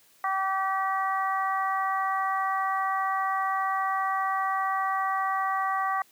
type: harmonic tone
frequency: 385 Hz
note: G4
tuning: 31 cents flat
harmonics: 2 / 3 / 4 / 5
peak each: -29 / -27 / -38 / -34 dBFS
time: 0.24-6.02 s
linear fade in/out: 2 ms
effects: white hiss -60 dBFS RMS until 6.11 s + high-pass 100 Hz 12 dB/octave